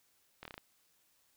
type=slowing click train; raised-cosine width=0.3 ms; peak=-29 dBFS; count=6; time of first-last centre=0.43-0.579 s; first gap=23 ms; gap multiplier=1.13; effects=white hiss -72 dBFS RMS until 1.36 s